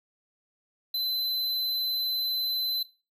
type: tone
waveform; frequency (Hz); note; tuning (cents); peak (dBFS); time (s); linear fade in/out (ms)
square; 4042; B7; +39; -27; 0.94-2.83; 5
effects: noise-tail reverb RT60 0.3 s tail -18 dB re dry